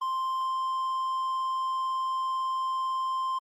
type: tone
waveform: triangle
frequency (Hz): 1047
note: C6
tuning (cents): +1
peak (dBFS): -25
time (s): 0.01-3.39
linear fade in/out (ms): 10
effects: Opus 24 kbps